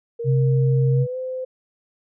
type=tone with pitch glide; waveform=sine; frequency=466.2 to 514.3 Hz; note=A#4 to C5; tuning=0 to -30 cents; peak=-25 dBFS; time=0.19-1.45 s; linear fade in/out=10 ms; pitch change=+170 cents; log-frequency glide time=0.91-1.17 s
type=tone; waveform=sine; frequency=133.2 Hz; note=C3; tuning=31 cents sharp; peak=-15 dBFS; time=0.24-1.07 s; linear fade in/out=50 ms
effects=none